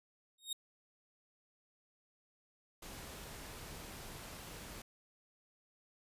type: tone with exponential growth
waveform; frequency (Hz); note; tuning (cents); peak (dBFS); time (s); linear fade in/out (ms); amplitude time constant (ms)
sawtooth; 3729; A#7; 0; -31; 0.38-0.53; 5; 31
type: noise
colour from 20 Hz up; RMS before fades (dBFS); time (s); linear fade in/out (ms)
pink; -49; 2.82-4.82; 5
effects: resampled to 32000 Hz